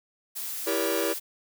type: noise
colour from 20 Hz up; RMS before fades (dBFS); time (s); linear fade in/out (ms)
blue; -34; 0.35-1.2; 20
type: chord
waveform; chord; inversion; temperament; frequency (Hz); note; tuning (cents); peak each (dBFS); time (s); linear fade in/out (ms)
45% pulse; E diminished seventh; none; just; 329.6 / 395.6 / 474.7 / 569.6; E4 / G4 / Bb4 / Db5; 0 / +16 / +31 / +47; -31; 0.66-1.14; 20
effects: none